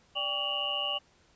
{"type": "tone cluster", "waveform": "sine", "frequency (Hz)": [585, 793, 1134, 2825, 2959], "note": ["D5", "G5", "C#6", "F7", "F#7"], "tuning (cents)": [-7, 20, 39, 19, -1], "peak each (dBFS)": [-39, -39, -40, -32, -34], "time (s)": [0.15, 0.99], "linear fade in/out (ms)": 20, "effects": ["pink hiss -64 dBFS RMS until 1.35 s", "resampled to 16000 Hz"]}